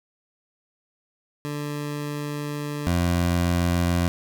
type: tone pair in turn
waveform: 20% pulse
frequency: 146.83 / 87.03 Hz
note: D3 / F2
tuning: 0 / -6 cents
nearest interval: major sixth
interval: 906 cents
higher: first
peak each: -23 / -15 dBFS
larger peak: second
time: 1.45-2.87 / 2.87-4.08 s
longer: first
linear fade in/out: 0 ms
effects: none